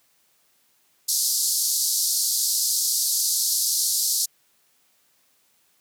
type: band-pass noise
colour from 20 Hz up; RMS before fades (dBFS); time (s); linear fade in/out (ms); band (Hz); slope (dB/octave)
pink; -23; 1.08-4.26; 10; 4400 to 14000; 48
effects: white hiss -64 dBFS RMS until 5.8 s + high-pass 100 Hz 12 dB/octave